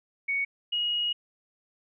sine tone pair in turn, 2229 / 2889 Hz, C#7 / F#7, +9 / -42 cents, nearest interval major third, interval 449 cents, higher second, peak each -25 dBFS, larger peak neither, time 0.28-0.45 / 0.72-1.13 s, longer second, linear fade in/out 10 ms, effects none

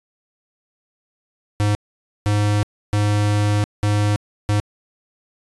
square tone bursts at uneven times, 103.83 Hz, G#2, in tune, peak -16 dBFS, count 5, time 1.6-1.75 / 2.26-2.63 / 2.93-3.64 / 3.83-4.16 / 4.49-4.6 s, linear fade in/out 0 ms, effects resampled to 24000 Hz

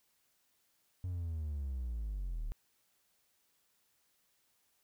triangle linear sweep, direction down, 92.5 to 35 Hz, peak -33 dBFS, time 1.04-2.52 s, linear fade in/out 0 ms, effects tanh soft clip ceiling -29 dBFS + white hiss -75 dBFS RMS until 4.83 s

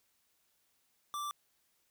square tone, 1172 Hz, D6, 4 cents flat, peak -37 dBFS, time 1.14-1.31 s, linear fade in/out 0 ms, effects white hiss -75 dBFS RMS until 1.9 s

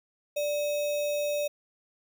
sine tone with sample-and-hold, 587.3 Hz, D5, in tune, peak -26 dBFS, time 0.36-1.48 s, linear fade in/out 10 ms, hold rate 3150 Hz, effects none

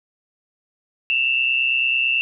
sine tone pair together, 2665 / 2794 Hz, E7 / F7, +18 / 0 cents, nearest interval minor second, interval 82 cents, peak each -18 / -22 dBFS, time 1.1-2.21 s, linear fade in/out 0 ms, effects none

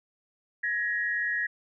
sine tone pair together, 1672 / 1890.5 Hz, G#6 / A#6, +11 / +24 cents, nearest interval major second, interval 213 cents, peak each -30 / -28 dBFS, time 0.63-1.47 s, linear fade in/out 10 ms, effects none

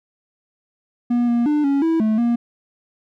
triangle tone with pitch steps, 240.8 / 237.3 / 297.9 / 278.8 / 326.6 / 217.4 / 236.7 Hz, B3 / A#3 / D4 / C#4 / E4 / A3 / A#3, -44 / +31 / +25 / +10 / -16 / -21 / +27 cents, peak -13 dBFS, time 1.1-2.36 s, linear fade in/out 10 ms, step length 180 ms, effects none

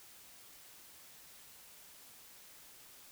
silence, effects white hiss -57 dBFS RMS until 3.11 s

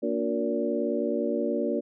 sine tone cluster, 233.3 / 292.2 / 362.3 / 469.1 / 575 Hz, A#3 / D4 / F#4 / A#4 / D5, +2 / -9 / -36 / +11 / -37 cents, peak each -31 dBFS, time 0.02-1.81 s, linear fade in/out 20 ms, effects none

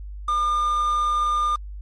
triangle tone with quantisation, 1206 Hz, D6, 46 cents sharp, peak -17 dBFS, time 0.28-1.56 s, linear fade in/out 5 ms, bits 7, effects added 50 Hz sine -32 dBFS peak until 1.81 s + MP3 48 kbps

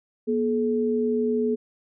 sine tone pair together, 240.2 / 428 Hz, B3 / A4, -48 / -48 cents, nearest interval minor seventh, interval 1000 cents, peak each -24 / -23 dBFS, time 0.27-1.56 s, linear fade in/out 20 ms, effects none

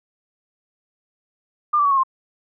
sine tone with pitch steps, 1200 / 1162.5 / 1126.1 / 1090.9 / 1056.8 Hz, D6 / D6 / C#6 / C#6 / C6, +37 / -18 / +27 / -28 / +17 cents, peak -14 dBFS, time 1.73-2.035 s, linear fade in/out 10 ms, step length 61 ms, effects none

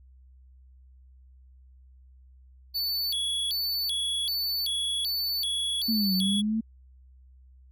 square tone with vibrato, 3890 Hz, B7, 27 cents flat, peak -27 dBFS, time 2.74-6.42 s, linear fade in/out 20 ms, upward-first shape square, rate 1.3 Hz, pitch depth 250 cents each way
sine linear two-way sweep, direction down then up, 230 to 184.9 to 225.8 Hz, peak -24 dBFS, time 5.88-6.61 s, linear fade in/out 10 ms, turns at 6.15 s
effects added 64 Hz sine -51 dBFS peak until 7.71 s

